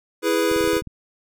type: chord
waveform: square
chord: E major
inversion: none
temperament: equal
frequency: 329.6 / 415.3 / 493.9 Hz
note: E4 / G#4 / B4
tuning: 0 / 0 / 0 cents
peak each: -23 dBFS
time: 0.22-0.82 s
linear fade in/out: 50 ms
type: clicks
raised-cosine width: 5 ms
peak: -24 dBFS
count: 9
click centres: 0.515 / 0.563 / 0.609 / 0.642 / 0.675 / 0.733 / 0.767 / 0.821 / 0.873 s
effects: none